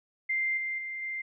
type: tone with level steps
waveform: sine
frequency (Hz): 2093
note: C7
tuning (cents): 0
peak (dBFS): -26 / -30 / -34 / -32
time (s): 0.29-1.22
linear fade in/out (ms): 10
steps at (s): 0.57 / 0.78 / 1.02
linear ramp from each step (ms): 5
effects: none